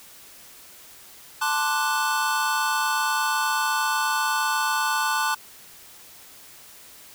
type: chord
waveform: square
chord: D dominant seventh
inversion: second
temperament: equal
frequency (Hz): 880 / 1046.5 / 1174.7 / 1480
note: A5 / C6 / D6 / F#6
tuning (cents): 0 / 0 / 0 / 0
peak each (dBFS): -27 / -30 / -29 / -27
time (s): 1.41-5.35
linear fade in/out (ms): 10
effects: white hiss -47 dBFS RMS until 7.14 s